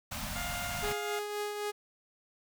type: band-stop noise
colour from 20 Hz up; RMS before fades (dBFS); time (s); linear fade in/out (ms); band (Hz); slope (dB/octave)
pink; -38; 0.11-0.93; 10; 260 to 560; 96
type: tone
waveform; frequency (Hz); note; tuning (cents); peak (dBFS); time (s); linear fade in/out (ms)
15% pulse; 704; F5; +14; -31; 0.36-1.19; 0
type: tone with tremolo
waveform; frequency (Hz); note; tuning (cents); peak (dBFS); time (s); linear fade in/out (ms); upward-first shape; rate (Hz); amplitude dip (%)
sawtooth; 415.3; G#4; 0; -28; 0.82-1.72; 20; triangle; 3.8; 45
effects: none